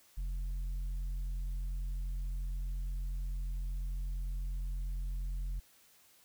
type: tone with tanh clipping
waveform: triangle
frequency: 44.3 Hz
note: F1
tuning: 25 cents sharp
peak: -35 dBFS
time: 0.17-5.6 s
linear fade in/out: 10 ms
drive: 9 dB
effects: white hiss -64 dBFS RMS until 6.24 s